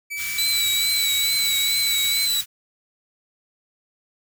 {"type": "tone with pitch glide", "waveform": "45% pulse", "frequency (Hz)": [2300, 2244], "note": ["D7", "C#7"], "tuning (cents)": [-37, 21], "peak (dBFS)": -27, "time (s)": [0.1, 2.27], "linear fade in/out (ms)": 20, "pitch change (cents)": -42, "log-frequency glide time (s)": [0.56, 1.26]}
{"type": "band-stop noise", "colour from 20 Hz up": "white", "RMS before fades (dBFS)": -31, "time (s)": [0.16, 2.46], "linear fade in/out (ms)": 50, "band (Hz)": [170, 1300], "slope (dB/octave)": 24}
{"type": "tone with vibrato", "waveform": "sawtooth", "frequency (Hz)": 3951, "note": "B7", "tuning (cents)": 0, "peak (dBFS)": -17, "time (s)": [0.38, 2.41], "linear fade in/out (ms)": 5, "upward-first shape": "triangle", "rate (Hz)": 2.3, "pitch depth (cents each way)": 54}
{"effects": []}